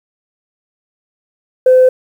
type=tone; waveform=sine; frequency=512 Hz; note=C5; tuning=38 cents flat; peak=-3 dBFS; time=1.66-1.89 s; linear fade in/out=5 ms; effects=tanh soft clip ceiling -1 dBFS + 7-bit